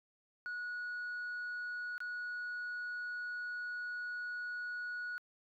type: tone with dropouts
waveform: sine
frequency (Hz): 1460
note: F#6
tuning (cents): -24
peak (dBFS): -36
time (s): 0.46-5.18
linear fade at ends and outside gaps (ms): 0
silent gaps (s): 1.98-2.004
effects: tanh soft clip ceiling -37 dBFS